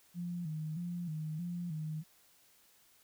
sine tone with vibrato, 164.81 Hz, E3, in tune, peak -36 dBFS, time 0.14-2.04 s, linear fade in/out 50 ms, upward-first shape square, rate 1.6 Hz, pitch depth 100 cents each way, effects white hiss -66 dBFS RMS until 3.03 s

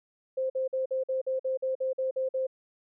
sine tone bursts, 523.3 Hz, C5, in tune, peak -26 dBFS, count 12, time 0.37-2.469 s, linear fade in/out 10 ms, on 130 ms, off 49 ms, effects none

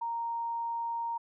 sine tone, 930 Hz, A#5, 4 cents flat, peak -31 dBFS, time 0.01-1.18 s, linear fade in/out 10 ms, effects none

